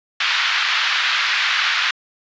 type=band-pass noise; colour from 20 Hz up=pink; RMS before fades=-19 dBFS; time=0.2-1.91 s; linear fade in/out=5 ms; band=1300 to 4200 Hz; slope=24 dB/octave; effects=resampled to 16000 Hz